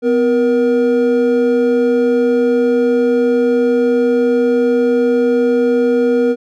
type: tone pair together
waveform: triangle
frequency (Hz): 251.4 / 474.2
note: B3 / A#4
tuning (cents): +31 / +30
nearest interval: major seventh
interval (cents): 1099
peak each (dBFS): -13 / -10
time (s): 0.02-6.36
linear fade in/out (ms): 50
effects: none